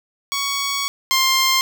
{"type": "tone pair in turn", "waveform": "10% pulse", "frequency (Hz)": [1118, 1055.3], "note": ["C#6", "C6"], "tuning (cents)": [14, 14], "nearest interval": "minor second", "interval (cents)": 100, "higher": "first", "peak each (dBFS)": [-12, -6], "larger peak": "second", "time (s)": [[0.32, 0.88], [1.11, 1.61]], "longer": "first", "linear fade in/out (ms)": 0, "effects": []}